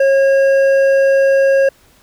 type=tone with hard clipping; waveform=sine; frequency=544 Hz; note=C#5; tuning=33 cents flat; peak=-10 dBFS; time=0-1.69 s; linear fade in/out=5 ms; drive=7 dB; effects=pink hiss -50 dBFS RMS until 2.02 s